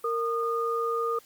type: tone pair together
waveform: sine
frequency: 462.1 / 1223 Hz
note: A#4 / D#6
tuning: -15 / -30 cents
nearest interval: octave + perfect fourth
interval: 1685 cents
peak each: -28 dBFS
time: 0.04-1.19 s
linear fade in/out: 5 ms
effects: white hiss -56 dBFS RMS until 1.25 s + Opus 32 kbps